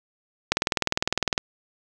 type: click train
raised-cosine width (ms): 0.2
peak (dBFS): -3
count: 18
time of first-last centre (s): 0.52-1.379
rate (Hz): 19.8
effects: none